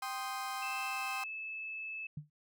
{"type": "chord", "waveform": "35% pulse", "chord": "C minor", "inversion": "second", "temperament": "equal", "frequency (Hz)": [784, 1046.5, 1244.5], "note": ["G5", "C6", "Eb6"], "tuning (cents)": [0, 0, 0], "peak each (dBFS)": [-39, -40, -41], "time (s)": [0.02, 1.24], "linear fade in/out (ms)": 5}
{"type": "tone with pitch glide", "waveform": "sine", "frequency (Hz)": [2637, 2613], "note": ["E7", "E7"], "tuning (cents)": [0, -16], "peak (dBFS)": -39, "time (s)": [0.62, 2.07], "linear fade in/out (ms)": 5, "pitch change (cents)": -16, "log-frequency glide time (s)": [0.86, 1.1]}
{"type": "tone with exponential decay", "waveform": "sine", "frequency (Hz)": 149.1, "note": "D3", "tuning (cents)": 27, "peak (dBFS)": -35, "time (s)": [2.17, 2.3], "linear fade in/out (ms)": 5, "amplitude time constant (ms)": 27}
{"effects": []}